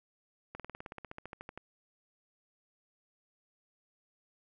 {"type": "slowing click train", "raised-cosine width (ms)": 0.5, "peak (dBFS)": -28, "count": 17, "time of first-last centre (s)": [0.55, 1.576], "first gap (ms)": 47, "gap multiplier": 1.04, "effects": []}